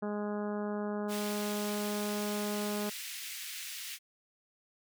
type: harmonic tone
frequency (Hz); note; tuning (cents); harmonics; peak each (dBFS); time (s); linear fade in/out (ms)
207.7; G#3; 0; 1 / 2 / 3 / 4 / 5 / 6 / 7 / 8; -35 / -38 / -41 / -45 / -48 / -49 / -51 / -55; 0.02-2.9; 10
type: high-pass noise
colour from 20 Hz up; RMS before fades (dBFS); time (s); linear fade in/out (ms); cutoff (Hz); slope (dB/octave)
pink; -42; 1.08-3.99; 50; 2000; 24
effects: none